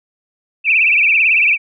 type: tone with vibrato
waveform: sine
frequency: 2489 Hz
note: D#7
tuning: in tune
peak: -9 dBFS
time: 0.64-1.58 s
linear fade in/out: 50 ms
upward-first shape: triangle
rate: 18 Hz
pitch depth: 170 cents each way
effects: none